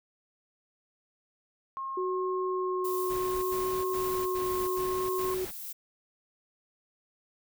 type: tone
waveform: sine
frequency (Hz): 1074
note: C6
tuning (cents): +45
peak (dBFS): -33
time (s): 1.77-5.34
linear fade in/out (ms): 0
type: tone with vibrato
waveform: sine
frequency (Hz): 370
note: F#4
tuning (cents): 0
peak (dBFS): -29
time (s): 1.97-5.45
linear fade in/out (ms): 5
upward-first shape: sine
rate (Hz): 0.68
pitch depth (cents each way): 11
type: noise with tremolo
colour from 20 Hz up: violet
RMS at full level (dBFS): -39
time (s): 2.84-5.73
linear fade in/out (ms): 10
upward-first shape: sine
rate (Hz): 1.8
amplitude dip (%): 30
type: noise bursts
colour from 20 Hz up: pink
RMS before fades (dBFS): -43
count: 6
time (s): 3.09-5.515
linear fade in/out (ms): 20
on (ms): 340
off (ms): 77
effects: none